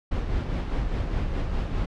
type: noise with tremolo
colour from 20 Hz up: brown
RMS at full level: -25 dBFS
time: 0.11-1.86 s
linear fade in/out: 10 ms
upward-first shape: sine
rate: 4.9 Hz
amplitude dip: 40%
effects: low-pass 4000 Hz 12 dB/octave